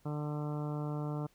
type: harmonic tone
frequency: 148.9 Hz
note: D3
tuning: 24 cents sharp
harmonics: 1 / 2 / 3 / 4 / 5 / 6 / 7 / 8 / 9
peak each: -35 / -41 / -45 / -47 / -49 / -51 / -52 / -53 / -54 dBFS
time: 0.05-1.27 s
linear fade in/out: 10 ms
effects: pink hiss -69 dBFS RMS until 1.34 s